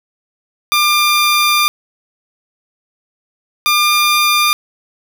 15% pulse tone pair in turn, 1196 / 1200.6 Hz, D6 / D6, +31 / +38 cents, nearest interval unison, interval 7 cents, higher second, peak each -4 dBFS, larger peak neither, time 0.72-1.68 / 3.66-4.53 s, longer first, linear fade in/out 0 ms, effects none

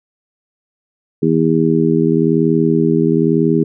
harmonic tone, 81 Hz, E2, 30 cents flat, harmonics 2 / 3 / 4 / 5, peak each -16 / -16 / -16 / -16 dBFS, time 1.22-3.64 s, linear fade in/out 10 ms, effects none

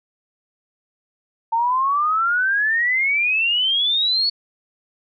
sine exponential sweep, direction up, 896 to 4463 Hz, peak -16 dBFS, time 1.52-4.3 s, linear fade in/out 10 ms, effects none

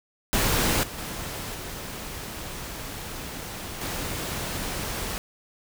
pink noise with level steps, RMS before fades -23 / -37 / -34 / -36 / -31 dBFS, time 0.33-5.18 s, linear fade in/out 0 ms, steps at 0.83 / 0.98 / 1.54 / 3.81 s, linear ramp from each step 5 ms, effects none

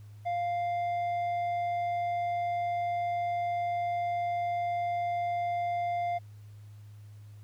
square tone with low-pass filter, 698.5 Hz, F5, in tune, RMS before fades -31 dBFS, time 0.25-6.19 s, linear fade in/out 20 ms, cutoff 1500 Hz, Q 0.89, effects added 104 Hz sine -46 dBFS peak until 7.43 s + pink hiss -66 dBFS RMS until 7.43 s

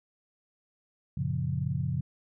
sine chord, Gb major seventh, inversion none, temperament equal, 92.5 / 116.54 / 138.59 / 174.61 Hz, Gb2 / Bb2 / Db3 / F3, 0 / 0 / 0 / 0 cents, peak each -35 / -35 / -30 / -35 dBFS, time 1.17-2.01 s, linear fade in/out 5 ms, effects none

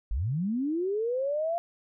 sine linear sweep, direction up, 42.1 to 695 Hz, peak -26 dBFS, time 0.11-1.58 s, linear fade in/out 0 ms, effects none

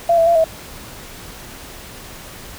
sine tone with pitch steps, 681 / 662 / 681 / 646 Hz, F5 / E5 / F5 / E5, -44 / +7 / -44 / -35 cents, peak -10 dBFS, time 0.09-0.442 s, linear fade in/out 5 ms, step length 88 ms, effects pink hiss -36 dBFS RMS until 2.58 s

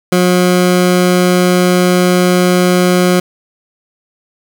20% pulse tone, 180 Hz, F#3, 47 cents flat, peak -3 dBFS, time 0.12-3.2 s, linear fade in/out 5 ms, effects 7-bit

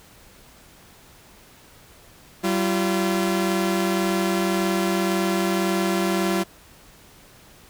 sawtooth tone pair together, 191.72 / 341.6 Hz, G3 / F4, -38 / -38 cents, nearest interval minor seventh, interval 1000 cents, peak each -19 dBFS, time 2.43-6.44 s, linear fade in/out 20 ms, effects pink hiss -50 dBFS RMS until 7.69 s

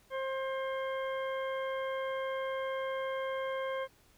harmonic tone, 531 Hz, C5, 25 cents sharp, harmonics 1 / 2 / 3 / 4 / 6, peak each -34 / -40 / -44 / -46 / -50 dBFS, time 0.1-3.88 s, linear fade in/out 50 ms, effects pink hiss -65 dBFS RMS until 4.17 s

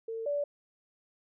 sine tone pair in turn, 451.3 / 577.9 Hz, A4 / D5, +44 / -28 cents, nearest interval major third, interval 428 cents, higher second, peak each -34 / -28 dBFS, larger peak second, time 0.08-0.26 / 0.26-0.44 s, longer neither, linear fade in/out 5 ms, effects none

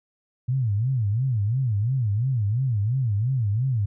sine tone with vibrato, 116.1 Hz, A#2, 7 cents flat, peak -20 dBFS, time 0.48-3.86 s, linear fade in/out 10 ms, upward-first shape sine, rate 2.9 Hz, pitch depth 260 cents each way, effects none

